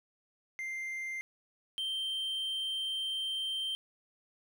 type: tone pair in turn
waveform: triangle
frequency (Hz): 2093 / 3136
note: C7 / G7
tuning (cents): 0 / 0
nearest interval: perfect fifth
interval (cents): 700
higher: second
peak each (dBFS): -34 / -31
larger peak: second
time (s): 0.59-1.21 / 1.78-3.75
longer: second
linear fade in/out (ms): 0
effects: none